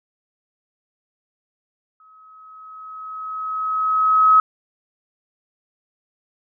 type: tone with exponential growth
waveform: sine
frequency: 1278 Hz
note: D#6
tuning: 46 cents sharp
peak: -8 dBFS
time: 2-4.4 s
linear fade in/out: 2 ms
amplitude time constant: 520 ms
effects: none